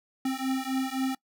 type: beating tone pair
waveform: square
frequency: 261.6 / 265.4 Hz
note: C4 / C4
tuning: 0 / +25 cents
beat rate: 3.8 Hz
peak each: -31 dBFS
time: 0.25-1.15 s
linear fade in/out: 5 ms
effects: noise-tail reverb RT60 0.1 s tail -23 dB re dry